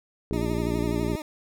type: harmonic tone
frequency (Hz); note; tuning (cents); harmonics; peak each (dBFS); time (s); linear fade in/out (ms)
58.27; A#1; 0; 1 / 2 / 3 / 4 / 5 / 6 / 7; -32 / -32 / -32 / -32 / -32 / -32 / -32; 0.31-1.16; 0
type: tone with vibrato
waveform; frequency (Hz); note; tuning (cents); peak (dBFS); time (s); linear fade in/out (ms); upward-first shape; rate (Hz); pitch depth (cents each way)
20% pulse; 304.7; D#4; -36; -28; 0.33-1.22; 2; sine; 12; 64
effects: none